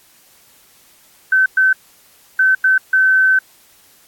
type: tone bursts at uneven times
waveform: sine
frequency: 1532 Hz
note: G6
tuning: 40 cents flat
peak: -9 dBFS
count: 5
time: 1.32-1.46 / 1.57-1.73 / 2.39-2.55 / 2.64-2.78 / 2.93-3.39 s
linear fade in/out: 5 ms
effects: white hiss -50 dBFS RMS until 4.07 s + AAC 64 kbps